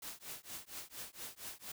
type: noise with tremolo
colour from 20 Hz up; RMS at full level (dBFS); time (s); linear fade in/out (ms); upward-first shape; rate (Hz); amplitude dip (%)
white; -44; 0.02-1.72; 5; triangle; 4.3; 100
effects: none